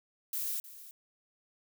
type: noise with echo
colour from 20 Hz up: violet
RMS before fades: -35 dBFS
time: 0.33-0.6 s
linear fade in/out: 2 ms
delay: 310 ms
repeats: 1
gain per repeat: -15 dB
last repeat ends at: 0.91 s
effects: none